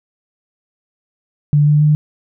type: tone with pitch steps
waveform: sine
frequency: 147.1 / 148.9 / 150.71 Hz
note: D3 / D3 / D3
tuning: +3 / +24 / +45 cents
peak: -8 dBFS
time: 1.53-1.95 s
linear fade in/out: 0 ms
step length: 140 ms
effects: none